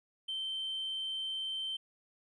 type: tone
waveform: triangle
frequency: 3109 Hz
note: G7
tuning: 15 cents flat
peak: -32 dBFS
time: 0.28-1.77 s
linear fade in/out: 10 ms
effects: tanh soft clip ceiling -31 dBFS + resampled to 24000 Hz